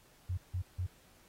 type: tone bursts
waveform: sine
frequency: 90.6 Hz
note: F#2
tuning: 36 cents flat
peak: -32 dBFS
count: 3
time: 0.29-0.868 s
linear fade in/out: 10 ms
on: 86 ms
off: 160 ms
effects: pink hiss -64 dBFS RMS until 1.28 s + AAC 48 kbps